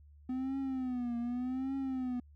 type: tone with vibrato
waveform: triangle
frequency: 253.1 Hz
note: B3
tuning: 43 cents sharp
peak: -31 dBFS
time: 0.29-2.2 s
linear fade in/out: 5 ms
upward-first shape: triangle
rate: 0.85 Hz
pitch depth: 130 cents each way
effects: added 73 Hz sine -55 dBFS peak until 2.35 s